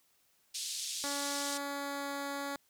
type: band-pass noise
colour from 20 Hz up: pink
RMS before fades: -39 dBFS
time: 0.54-1.58 s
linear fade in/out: 10 ms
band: 3600 to 9500 Hz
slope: 24 dB/octave
type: tone with pitch glide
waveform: 10% pulse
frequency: 283.3 to 281 Hz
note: C#4 to C#4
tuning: +38 to +24 cents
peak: -28 dBFS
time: 1.04-2.56 s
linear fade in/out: 0 ms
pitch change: -14 cents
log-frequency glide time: 1.42-2.15 s
effects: white hiss -71 dBFS RMS until 2.69 s